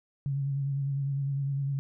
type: tone with vibrato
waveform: sine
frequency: 138.7 Hz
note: C#3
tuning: 1 cent sharp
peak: -27 dBFS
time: 0.26-1.79 s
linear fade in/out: 0 ms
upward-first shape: sine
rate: 9.9 Hz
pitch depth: 33 cents each way
effects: none